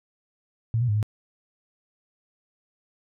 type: tone with pitch steps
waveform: sine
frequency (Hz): 113.8 / 122.8 / 104.5 / 106.8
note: A#2 / B2 / G#2 / G#2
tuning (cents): -41 / -9 / +11 / +49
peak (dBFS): -20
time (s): 0.74-1.028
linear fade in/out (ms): 0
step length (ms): 72
effects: none